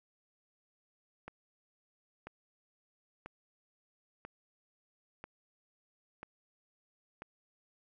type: click train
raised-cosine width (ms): 0.5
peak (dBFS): -29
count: 7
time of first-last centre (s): 1.28-7.221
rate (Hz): 1.01
effects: none